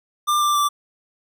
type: tone with pitch steps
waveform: square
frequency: 1193 / 1181.3 / 1169.8 Hz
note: D6 / D6 / D6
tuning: +27 / +10 / -7 cents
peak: -17 dBFS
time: 0.27-0.69 s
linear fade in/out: 20 ms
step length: 140 ms
effects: none